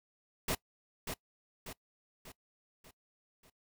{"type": "noise with echo", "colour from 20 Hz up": "pink", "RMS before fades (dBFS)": -33, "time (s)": [0.48, 0.55], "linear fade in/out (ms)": 5, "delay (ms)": 590, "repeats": 5, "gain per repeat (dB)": -6, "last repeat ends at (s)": 3.5, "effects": ["noise-tail reverb RT60 0.1 s tail -21 dB re dry"]}